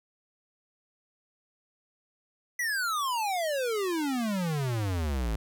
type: exponential sweep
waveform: square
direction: down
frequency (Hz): 2000 to 51.7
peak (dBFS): -28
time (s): 2.59-5.36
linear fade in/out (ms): 5
effects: none